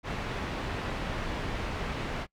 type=low-pass noise; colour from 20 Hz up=pink; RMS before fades=-34 dBFS; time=0.03-2.27 s; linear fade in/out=50 ms; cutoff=2800 Hz; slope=12 dB/octave; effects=noise-tail reverb RT60 0.1 s tail -24 dB re dry